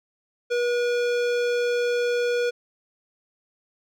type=tone with hard clipping; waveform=sine; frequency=482.8 Hz; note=B4; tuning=39 cents flat; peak=-23 dBFS; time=0.5-2.51 s; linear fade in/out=20 ms; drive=17 dB; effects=none